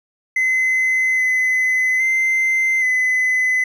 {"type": "tone with pitch steps", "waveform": "triangle", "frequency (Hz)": [2044, 2028, 2076, 2020], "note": ["C7", "B6", "C7", "B6"], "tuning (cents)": [-41, 45, -14, 39], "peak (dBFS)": -12, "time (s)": [0.36, 3.64], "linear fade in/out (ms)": 5, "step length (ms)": 820, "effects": ["tanh soft clip ceiling -9 dBFS"]}